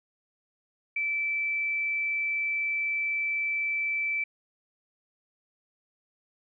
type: tone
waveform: sine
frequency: 2322 Hz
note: D7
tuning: 20 cents flat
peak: -26 dBFS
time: 0.96-4.24 s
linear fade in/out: 5 ms
effects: none